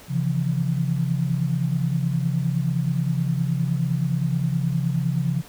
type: tone cluster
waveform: sine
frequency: 134.7 / 160.8 / 170.4 Hz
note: C#3 / E3 / F3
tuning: -49 / -43 / -42 cents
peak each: -23 / -28 / -24 dBFS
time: 0.08-5.43 s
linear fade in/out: 50 ms
effects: pink hiss -46 dBFS RMS until 5.48 s